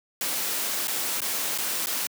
white noise with dropouts, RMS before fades -28 dBFS, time 0.21-2.07 s, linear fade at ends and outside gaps 2 ms, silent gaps 0.873-0.88 / 1.205-1.217 / 1.578-1.584 / 1.86-1.869 s, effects high-pass 200 Hz 12 dB/octave

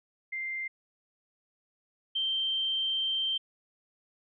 sine tone pair in turn, 2093 / 3136 Hz, C7 / G7, 0 / 0 cents, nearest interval perfect fifth, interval 700 cents, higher second, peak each -32 / -27 dBFS, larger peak second, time 0.32-0.68 / 2.15-3.38 s, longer second, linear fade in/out 10 ms, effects none

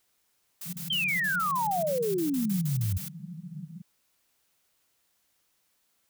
blue noise bursts, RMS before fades -39 dBFS, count 16, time 0.61-3.085 s, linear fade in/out 5 ms, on 120 ms, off 37 ms
pink band-pass noise, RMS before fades -41 dBFS, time 0.65-3.82 s, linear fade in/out 10 ms, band 150 to 190 Hz, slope 96 dB/octave
sine exponential sweep, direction down, 3213 to 89.3 Hz, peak -25 dBFS, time 0.9-2.98 s, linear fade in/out 5 ms
effects white hiss -72 dBFS RMS until 6.09 s

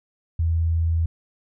sine tone with vibrato, 82.41 Hz, E2, in tune, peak -18 dBFS, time 0.39-1.06 s, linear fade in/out 5 ms, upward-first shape triangle, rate 19 Hz, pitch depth 12 cents each way, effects none

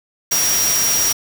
sine tone in noise, 5690 Hz, F8, 31 cents sharp, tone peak -16 dBFS, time 0.31-1.13 s, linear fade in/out 10 ms, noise white, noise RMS -20 dBFS, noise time 0.31-1.13 s, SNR +1 dB, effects none

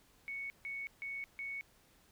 sine tone bursts, 2219 Hz, C#7, 1 cent sharp, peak -39 dBFS, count 4, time 0.28-1.61 s, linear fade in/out 0 ms, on 220 ms, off 150 ms, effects pink hiss -67 dBFS RMS until 2.11 s

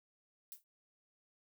violet noise with exponential decay, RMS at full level -44 dBFS, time 0.52-0.64 s, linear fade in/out 1 ms, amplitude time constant 24 ms, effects none

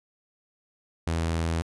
sawtooth tone, 82.41 Hz, E2, in tune, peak -21 dBFS, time 1.07-1.62 s, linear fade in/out 0 ms, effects resampled to 24000 Hz

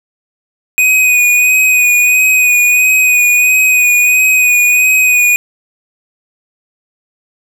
square tone with vibrato, 2489 Hz, D#7, in tune, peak -7 dBFS, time 0.78-5.36 s, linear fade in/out 0 ms, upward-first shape sine, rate 1.5 Hz, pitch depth 26 cents each way, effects none

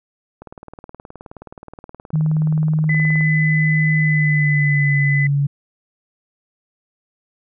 click train, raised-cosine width 1 ms, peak -22 dBFS, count 54, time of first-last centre 0.42-3.209 s, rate 19 Hz
sine tone with pitch glide, 155.56 to 141.83 Hz, D#3 to C#3, 0 to +40 cents, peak -14 dBFS, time 2.13-5.47 s, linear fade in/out 10 ms, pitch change -160 cents, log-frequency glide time 3.98-4.97 s
sine tone, 2008 Hz, B6, 28 cents sharp, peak -18 dBFS, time 2.89-5.27 s, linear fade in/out 5 ms
effects none

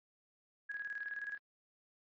sine tone with tremolo, 1661.2 Hz, G#6, in tune, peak -37 dBFS, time 0.69-1.38 s, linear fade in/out 10 ms, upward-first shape square, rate 19 Hz, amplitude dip 60%, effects MP3 32 kbps

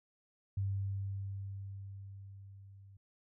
sine tone with level ramp, 98.2 Hz, G2, 4 cents sharp, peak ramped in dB -31 to -54 dBFS, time 0.57-2.97 s, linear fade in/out 5 ms, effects none

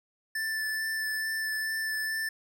square tone with vibrato, 1760 Hz, A6, in tune, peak -30 dBFS, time 0.35-2.29 s, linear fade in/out 5 ms, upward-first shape sine, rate 2.3 Hz, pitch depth 12 cents each way, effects none

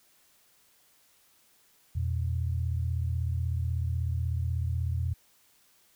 sine tone pair together, 83.9 / 120.18 Hz, E2 / B2, +31 / -47 cents, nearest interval tritone, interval 622 cents, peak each -28 / -32 dBFS, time 1.95-5.14 s, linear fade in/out 10 ms, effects white hiss -64 dBFS RMS until 5.95 s

